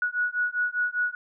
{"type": "beating tone pair", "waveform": "sine", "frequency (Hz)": [1461, 1466], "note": ["F#6", "F#6"], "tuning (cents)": [-22, -16], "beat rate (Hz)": 5, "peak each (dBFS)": -27, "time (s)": [0.02, 1.15], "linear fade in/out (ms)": 2, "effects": []}